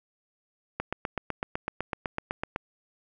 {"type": "click train", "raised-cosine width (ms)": 0.5, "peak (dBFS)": -14, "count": 15, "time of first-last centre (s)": [0.8, 2.561], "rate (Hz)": 7.95, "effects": []}